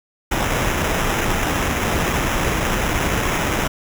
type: noise with sample-and-hold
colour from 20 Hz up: pink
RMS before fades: -20 dBFS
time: 0.31-3.68 s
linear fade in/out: 10 ms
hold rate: 4410 Hz
effects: none